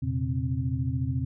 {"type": "tone cluster", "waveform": "sine", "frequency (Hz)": [84.3, 120.3, 134.2, 263.2], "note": ["E2", "B2", "C3", "C4"], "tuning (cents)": [39, -45, 44, 10], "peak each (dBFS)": [-32, -29, -30, -34], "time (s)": [0.02, 1.25], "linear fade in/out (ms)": 10, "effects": []}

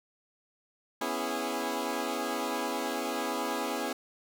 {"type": "chord", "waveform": "15% pulse", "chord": "C# minor seventh", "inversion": "third", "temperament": "equal with one note detuned", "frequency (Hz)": [246.9, 277.2, 329.6, 411.2], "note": ["B3", "C#4", "E4", "G#4"], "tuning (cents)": [0, 0, 0, -17], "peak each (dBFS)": -30, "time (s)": [1.01, 3.93], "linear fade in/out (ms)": 5, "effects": []}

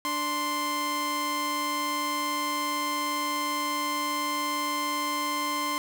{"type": "tone pair together", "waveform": "sawtooth", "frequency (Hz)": [293.7, 1046.6], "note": ["D4", "C6"], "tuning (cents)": [0, 0], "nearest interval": "octave + minor seventh", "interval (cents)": 2200, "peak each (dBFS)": [-30, -24], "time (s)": [0.05, 5.78], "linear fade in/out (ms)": 0, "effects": []}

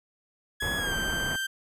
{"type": "tone with pitch glide", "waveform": "30% pulse", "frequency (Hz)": [1680, 1567.5], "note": ["G#6", "G6"], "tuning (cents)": [19, -1], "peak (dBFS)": -26, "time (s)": [0.6, 1.47], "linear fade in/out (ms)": 10, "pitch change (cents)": -120, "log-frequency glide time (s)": [0.77, 0.94]}
{"type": "low-pass noise", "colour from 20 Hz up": "pink", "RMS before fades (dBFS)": -34, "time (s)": [0.62, 1.36], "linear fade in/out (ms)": 2, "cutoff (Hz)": 1800, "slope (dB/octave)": 24}
{"effects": ["resampled to 32000 Hz"]}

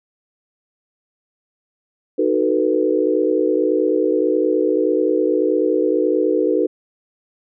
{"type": "chord", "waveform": "sine", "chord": "B dominant seventh", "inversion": "first", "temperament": "just", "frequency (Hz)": [308.7, 370.4, 444.5, 493.9], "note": ["D#4", "F#4", "A4", "B4"], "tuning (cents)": [-14, 2, 18, 0], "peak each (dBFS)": -20, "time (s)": [2.18, 6.67], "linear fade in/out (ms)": 10, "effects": []}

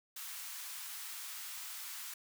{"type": "high-pass noise", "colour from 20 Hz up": "white", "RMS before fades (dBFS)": -45, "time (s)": [0.16, 2.14], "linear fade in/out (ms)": 5, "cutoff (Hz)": 960, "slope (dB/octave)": 24, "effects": []}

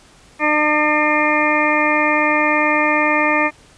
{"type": "harmonic tone", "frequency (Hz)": 301.5, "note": "D4", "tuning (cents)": 46, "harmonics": [1, 2, 3, 4, 6, 7, 8], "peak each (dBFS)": [-21, -21, -21, -21, -21, -21, -21], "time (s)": [0.39, 3.51], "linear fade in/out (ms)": 50, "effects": ["pink hiss -48 dBFS RMS until 3.77 s", "resampled to 22050 Hz"]}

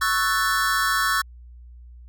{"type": "chord", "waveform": "square", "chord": "F# minor seventh", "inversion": "second", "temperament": "equal with one note detuned", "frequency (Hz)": [1108.7, 1318.5, 1493.7, 1760], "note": ["C#6", "E6", "F#6", "A6"], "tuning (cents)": [0, 0, 16, 0], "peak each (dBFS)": -26, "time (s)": [0.01, 1.22], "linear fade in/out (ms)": 10, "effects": ["added 60 Hz sine -41 dBFS peak until 2.08 s"]}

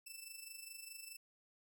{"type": "tone with amplitude modulation", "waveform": "10% pulse", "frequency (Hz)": 2649, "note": "E7", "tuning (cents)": 8, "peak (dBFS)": -38, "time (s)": [0.06, 1.17], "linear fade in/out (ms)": 10, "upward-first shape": "sine", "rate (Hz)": 24.8, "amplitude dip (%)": 65, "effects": []}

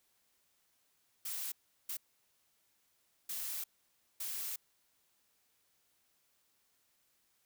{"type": "noise bursts at uneven times", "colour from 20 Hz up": "blue", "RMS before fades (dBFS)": -40, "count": 4, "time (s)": [[1.25, 1.52], [1.89, 1.97], [3.29, 3.64], [4.2, 4.56]], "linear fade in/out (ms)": 5, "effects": ["white hiss -75 dBFS RMS until 7.45 s"]}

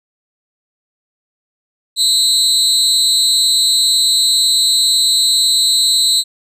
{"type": "tone with amplitude modulation", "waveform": "30% pulse", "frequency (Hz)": 4026, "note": "B7", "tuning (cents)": 33, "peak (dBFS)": -3, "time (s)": [1.96, 6.24], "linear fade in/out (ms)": 50, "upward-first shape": "sine", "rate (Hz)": 238, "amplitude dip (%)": 100, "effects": ["resampled to 32000 Hz"]}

